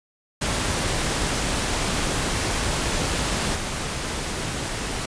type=noise with level steps; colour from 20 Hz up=pink; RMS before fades=-24 / -28 dBFS; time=0.41-5.06 s; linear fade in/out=10 ms; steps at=3.54 s; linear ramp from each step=20 ms; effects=resampled to 22050 Hz